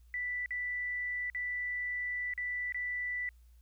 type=tone with dropouts; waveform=sine; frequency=1975 Hz; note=B6; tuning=in tune; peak=-33 dBFS; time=0.14-3.29 s; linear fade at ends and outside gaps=1 ms; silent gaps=0.46-0.507 / 1.3-1.348 / 2.337-2.377 / 2.723-2.745 s; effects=added 59 Hz sine -56 dBFS peak until 3.61 s + white hiss -75 dBFS RMS until 3.61 s